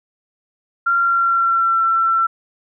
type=tone with pitch glide; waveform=sine; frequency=1381 to 1345.6 Hz; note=F6 to E6; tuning=-20 to +35 cents; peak=-13 dBFS; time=0.86-2.27 s; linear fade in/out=10 ms; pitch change=-45 cents; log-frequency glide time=0.98-1.81 s; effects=none